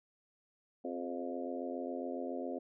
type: harmonic tone with a mistuned harmonic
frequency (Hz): 87.31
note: F2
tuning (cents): 0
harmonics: 3 / 4 / 5 / 6 / 7 / 8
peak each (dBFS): -41 / -44 / -45 / -44 / -45 / -47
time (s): 0.84-2.59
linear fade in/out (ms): 10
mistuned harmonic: 5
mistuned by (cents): -47
effects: none

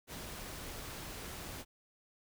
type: noise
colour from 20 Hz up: pink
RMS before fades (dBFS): -45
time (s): 0.07-1.65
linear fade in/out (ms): 50
effects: none

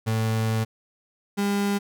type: tone pair in turn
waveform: 35% pulse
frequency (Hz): 111.2 / 201.5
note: A2 / G3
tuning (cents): +19 / +48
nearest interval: minor seventh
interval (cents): 1029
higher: second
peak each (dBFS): -20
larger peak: neither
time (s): 0.06-0.65 / 1.37-1.79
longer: first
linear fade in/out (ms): 20
effects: none

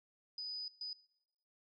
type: tone bursts at uneven times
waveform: sine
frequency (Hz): 4978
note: D#8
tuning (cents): 0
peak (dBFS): -40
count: 2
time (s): 0.38-0.68 / 0.81-0.93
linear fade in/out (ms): 2
effects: noise-tail reverb RT60 0.9 s tail -22 dB re dry + AAC 64 kbps

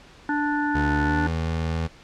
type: harmonic tone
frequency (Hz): 293.7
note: D4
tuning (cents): 0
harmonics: 1 / 3 / 5 / 6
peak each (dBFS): -24 / -27 / -28 / -34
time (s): 0.29-1.27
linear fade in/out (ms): 2
type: tone with pitch glide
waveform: 25% pulse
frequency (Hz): 73 to 81.47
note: D2 to E2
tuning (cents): -10 to -20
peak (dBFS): -20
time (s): 0.74-1.88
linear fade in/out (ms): 20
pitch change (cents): +190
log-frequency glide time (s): 1.01-1.27
effects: pink hiss -49 dBFS RMS until 2.03 s + low-pass 5000 Hz 12 dB/octave

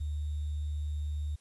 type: tone with sample-and-hold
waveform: sine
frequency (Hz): 74.6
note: D2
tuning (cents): +28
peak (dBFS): -31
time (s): 0-1.36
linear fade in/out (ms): 10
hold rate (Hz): 3675
effects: white hiss -67 dBFS RMS until 1.4 s + resampled to 24000 Hz

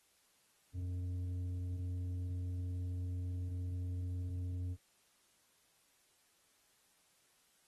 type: tone with tanh clipping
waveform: triangle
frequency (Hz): 90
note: F#2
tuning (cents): -47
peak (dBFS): -38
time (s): 0.73-4.77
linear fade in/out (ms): 50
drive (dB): 11
effects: white hiss -72 dBFS RMS until 7.67 s + AAC 32 kbps

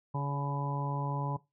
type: harmonic tone with a mistuned harmonic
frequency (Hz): 141.8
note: C#3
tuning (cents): +40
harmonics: 1 / 2 / 3 / 4 / 5 / 6 / 7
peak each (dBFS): -31 / -43 / -45 / -44 / -49 / -41 / -39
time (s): 0.14-1.37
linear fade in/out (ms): 10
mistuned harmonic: 3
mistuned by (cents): -26
effects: noise-tail reverb RT60 0.2 s tail -18 dB re dry

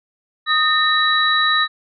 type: tone cluster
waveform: sine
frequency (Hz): 1244 / 1819 / 3907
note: D#6 / A#6 / B7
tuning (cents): -1 / -43 / -19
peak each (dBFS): -18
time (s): 0.46-1.68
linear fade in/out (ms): 50
effects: none

